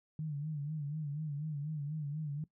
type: tone with vibrato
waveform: sine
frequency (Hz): 149.5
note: D3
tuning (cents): +31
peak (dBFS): -35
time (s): 0.19-2.44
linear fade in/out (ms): 2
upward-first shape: sine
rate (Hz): 4.1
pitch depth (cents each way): 91
effects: noise-tail reverb RT60 0.1 s tail -19 dB re dry